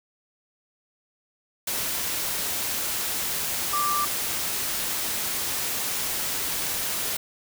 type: tone in noise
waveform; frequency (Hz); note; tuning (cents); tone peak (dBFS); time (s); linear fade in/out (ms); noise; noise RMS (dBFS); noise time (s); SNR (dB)
sine; 1178; D6; +5; -23; 3.73-4.05; 5; white; -28; 1.67-7.17; +2
effects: none